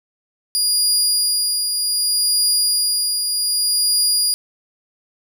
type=tone with tremolo; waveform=25% pulse; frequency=4852 Hz; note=D#8; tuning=44 cents flat; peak=-9 dBFS; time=0.55-4.34 s; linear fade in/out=0 ms; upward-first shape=triangle; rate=0.65 Hz; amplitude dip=45%; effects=none